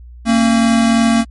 square tone pair together, 227.9 / 271 Hz, A#3 / C#4, -39 / -39 cents, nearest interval minor third, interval 300 cents, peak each -11 / -18 dBFS, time 0.25-1.25 s, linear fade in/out 50 ms, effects added 60 Hz sine -33 dBFS peak until 1.3 s + MP3 48 kbps

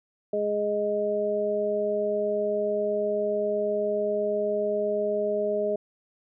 harmonic tone, 207.7 Hz, G#3, in tune, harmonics 1 / 2 / 3, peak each -35 / -27 / -26 dBFS, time 0.33-5.76 s, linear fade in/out 5 ms, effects none

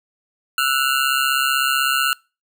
25% pulse ring-modulated tone, 1396.9 Hz, F6, in tune, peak -10 dBFS, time 0.58-2.13 s, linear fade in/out 0 ms, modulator 68 Hz, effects noise-tail reverb RT60 0.3 s tail -25 dB re dry

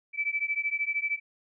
sine beating tone pair, 2306 / 2319 Hz, D7 / D7, -32 / -22 cents, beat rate 13 Hz, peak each -30 dBFS, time 0.13-1.2 s, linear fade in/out 50 ms, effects none

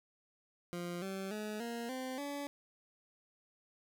20% pulse tone with pitch steps, 174.61 / 192.63 / 212.5 / 234.4 / 258.6 / 285.3 Hz, F3 / G3 / G#3 / A#3 / C4 / C#4, 0 / -30 / +40 / +10 / -20 / +50 cents, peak -34 dBFS, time 0.73-2.47 s, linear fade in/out 0 ms, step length 290 ms, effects none

